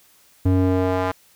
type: tone with band-pass filter sweep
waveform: square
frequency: 92.5 Hz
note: F#2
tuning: in tune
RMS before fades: -19 dBFS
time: 0.45-1.12 s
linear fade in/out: 10 ms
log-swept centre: 190 to 1000 Hz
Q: 1.1
effects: white hiss -55 dBFS RMS until 1.35 s